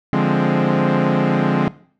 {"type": "chord", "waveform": "sawtooth", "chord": "D half-diminished seventh", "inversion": "none", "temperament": "equal", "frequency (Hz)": [146.83, 174.61, 207.7, 261.6], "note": ["D3", "F3", "Ab3", "C4"], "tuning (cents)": [0, 0, 0, 0], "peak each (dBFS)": -16, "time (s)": [0.13, 1.68], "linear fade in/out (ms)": 0, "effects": ["noise-tail reverb RT60 0.5 s tail -19 dB re dry", "low-pass 2000 Hz 12 dB/octave"]}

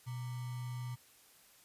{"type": "tone with sample-and-hold", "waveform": "sine", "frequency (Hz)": 123.47, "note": "B2", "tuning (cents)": 0, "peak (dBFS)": -38, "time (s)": [0.06, 0.96], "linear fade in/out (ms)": 20, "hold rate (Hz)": 1050, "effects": ["white hiss -63 dBFS RMS until 1.64 s", "resampled to 32000 Hz"]}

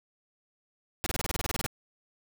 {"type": "noise bursts", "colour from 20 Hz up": "pink", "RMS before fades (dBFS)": -31, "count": 13, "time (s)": [1.04, 1.663], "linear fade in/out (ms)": 0, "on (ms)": 23, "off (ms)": 27, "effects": []}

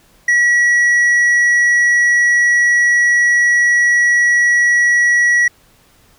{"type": "tone with tanh clipping", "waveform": "sine", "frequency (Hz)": 1928, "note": "B6", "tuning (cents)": -42, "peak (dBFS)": -10, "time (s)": [0.28, 5.48], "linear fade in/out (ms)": 5, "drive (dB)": 5, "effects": ["pink hiss -51 dBFS RMS until 6.18 s"]}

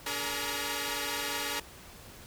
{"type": "tone cluster", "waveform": "5% pulse", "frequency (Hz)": [287.1, 421.4, 469.7, 944], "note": ["D4", "G#4", "A#4", "A#5"], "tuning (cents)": [-39, 25, 13, 22], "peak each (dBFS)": -26, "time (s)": [0.06, 1.6], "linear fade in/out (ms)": 5, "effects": ["pink hiss -50 dBFS RMS until 2.26 s"]}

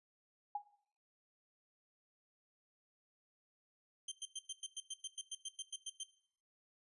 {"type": "tone with exponential decay", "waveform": "sine", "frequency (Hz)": 823, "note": "G#5", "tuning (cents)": -16, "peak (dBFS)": -33, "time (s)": [0.55, 0.64], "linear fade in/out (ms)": 5, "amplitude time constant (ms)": 18}
{"type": "tone bursts", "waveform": "20% pulse", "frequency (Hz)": 3136, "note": "G7", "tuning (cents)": 0, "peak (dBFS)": -36, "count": 15, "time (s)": [4.08, 6.035], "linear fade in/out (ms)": 5, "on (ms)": 37, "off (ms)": 100}
{"effects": ["noise-tail reverb RT60 0.6 s tail -17 dB re dry", "resampled to 24000 Hz"]}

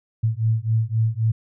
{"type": "beating tone pair", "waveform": "sine", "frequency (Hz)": [110, 113.8], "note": ["A2", "A#2"], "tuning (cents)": [0, -41], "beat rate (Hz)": 3.8, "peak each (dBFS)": -21, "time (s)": [0.23, 1.32], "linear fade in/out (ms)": 10, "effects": []}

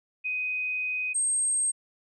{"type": "tone pair in turn", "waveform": "sine", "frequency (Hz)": [2504, 8422], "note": ["D#7", "C9"], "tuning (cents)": [10, 10], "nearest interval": "octave + major sixth", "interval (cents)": 2100, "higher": "second", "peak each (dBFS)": [-27, -23], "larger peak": "second", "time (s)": [[0.24, 1.14], [1.14, 1.72]], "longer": "first", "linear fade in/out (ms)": 20, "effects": []}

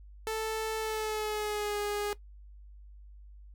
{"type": "tone with pitch glide", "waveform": "sawtooth", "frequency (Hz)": [440, 412.9], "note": ["A4", "G#4"], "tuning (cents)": [0, -10], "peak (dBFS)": -27, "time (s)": [0.27, 2.13], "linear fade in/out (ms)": 0, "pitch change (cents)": -110, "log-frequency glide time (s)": [0.79, 1.78], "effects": ["noise-tail reverb RT60 0.1 s tail -17 dB re dry", "added 50 Hz sine -48 dBFS peak until 3.54 s"]}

